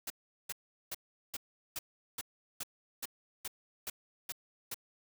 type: noise bursts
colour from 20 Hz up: white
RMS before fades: -39 dBFS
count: 12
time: 0.07-4.744 s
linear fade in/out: 5 ms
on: 32 ms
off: 390 ms
effects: none